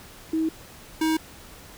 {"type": "tone pair in turn", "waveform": ["sine", "square"], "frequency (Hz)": [320, 317.6], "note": ["D#4", "D#4"], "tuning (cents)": [49, 36], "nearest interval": "unison", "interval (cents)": 13, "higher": "first", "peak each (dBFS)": [-21, -21], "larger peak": "neither", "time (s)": [[0.33, 0.49], [1.01, 1.17]], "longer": "neither", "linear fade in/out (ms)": 5, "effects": ["pink hiss -46 dBFS RMS until 1.77 s"]}